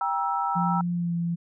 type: chord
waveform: sine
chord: E diminished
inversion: first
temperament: just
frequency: 791.1 / 949.3 / 1318.5 Hz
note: G5 / Bb5 / E6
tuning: +16 / +31 / 0 cents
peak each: -28 dBFS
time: 0.01-0.81 s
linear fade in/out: 2 ms
type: tone with pitch glide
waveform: sine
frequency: 174.61 to 170.33 Hz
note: F3 to F3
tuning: 0 to -43 cents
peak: -24 dBFS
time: 0.55-1.36 s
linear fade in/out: 20 ms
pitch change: -43 cents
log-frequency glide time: 0.92-1.15 s
effects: none